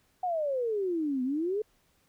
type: exponential two-way sweep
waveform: sine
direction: down then up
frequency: 750 to 247.8 to 440.4 Hz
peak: -27 dBFS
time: 0.23-1.62 s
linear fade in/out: 5 ms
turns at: 1.23 s
effects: pink hiss -69 dBFS RMS until 2.08 s